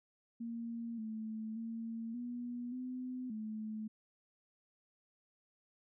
sine tone with pitch steps, 232.1 / 219.3 / 227.6 / 242.4 / 253.4 / 216.7 Hz, A#3 / A3 / A#3 / B3 / B3 / A3, -7 / -6 / -41 / -32 / +45 / -26 cents, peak -39 dBFS, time 0.4-3.88 s, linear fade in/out 10 ms, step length 580 ms, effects none

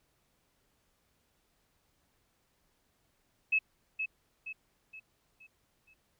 sine tone with echo, 2590 Hz, E7, 31 cents flat, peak -24 dBFS, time 3.52-3.59 s, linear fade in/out 10 ms, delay 470 ms, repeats 5, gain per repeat -7 dB, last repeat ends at 5.94 s, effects pink hiss -74 dBFS RMS until 6.19 s

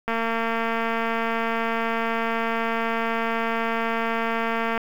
click train, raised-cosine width 0.5 ms, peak -11 dBFS, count 1072, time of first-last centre 0.08-4.777 s, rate 228 Hz, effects 7-bit

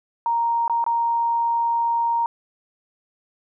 sine tone with dropouts, 932.3 Hz, A#5, in tune, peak -18 dBFS, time 0.26-2.26 s, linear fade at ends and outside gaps 1 ms, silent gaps 0.679-0.697 / 0.841-0.864 s, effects none

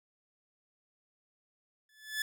sawtooth tone with exponential growth, 1730 Hz, A6, 30 cents flat, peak -25 dBFS, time 1.89-2.22 s, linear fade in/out 2 ms, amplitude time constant 71 ms, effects none

